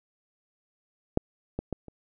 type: clicks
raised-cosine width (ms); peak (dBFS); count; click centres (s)
2; -8 / -17 / -17 / -30; 4; 1.174 / 1.59 / 1.727 / 1.883
effects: none